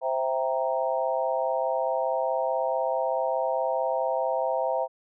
sine chord, C dominant seventh, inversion none, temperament equal, 523.3 / 659.3 / 784 / 932.3 Hz, C5 / E5 / G5 / Bb5, 0 / 0 / 0 / 0 cents, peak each -28 / -28 / -31 / -31 dBFS, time 0.01-4.88 s, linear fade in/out 50 ms, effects none

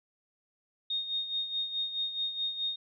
sine tone with tremolo, 3700 Hz, A#7, 14 cents flat, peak -28 dBFS, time 0.9-2.76 s, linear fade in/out 5 ms, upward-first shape sine, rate 4.7 Hz, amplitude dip 65%, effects none

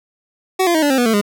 25% pulse tone with pitch steps, 375.7 / 344.5 / 315.9 / 289.7 / 265.7 / 243.6 / 223.4 / 204.9 Hz, F#4 / F4 / D#4 / D4 / C4 / B3 / A3 / G#3, +26 / -24 / +26 / -24 / +27 / -24 / +27 / -23 cents, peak -9 dBFS, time 0.59-1.214 s, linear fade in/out 10 ms, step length 78 ms, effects none

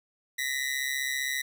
sawtooth ring-modulated tone, 1937 Hz, B6, 34 cents flat, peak -22 dBFS, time 0.38-1.42 s, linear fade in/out 10 ms, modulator 67.6 Hz, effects none

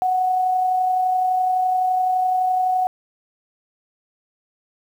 sine tone with amplitude modulation, 740 Hz, F#5, in tune, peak -15 dBFS, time 0.02-2.87 s, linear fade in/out 0 ms, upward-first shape sine, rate 31.8 Hz, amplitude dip 30%, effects 8-bit

